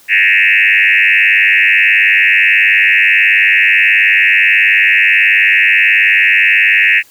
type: tone with frequency modulation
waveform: sine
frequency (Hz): 2217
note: C#7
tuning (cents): 0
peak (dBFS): -6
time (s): 0.08-7.03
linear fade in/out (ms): 50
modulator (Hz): 98.5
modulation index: 5
effects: white hiss -45 dBFS RMS until 7.1 s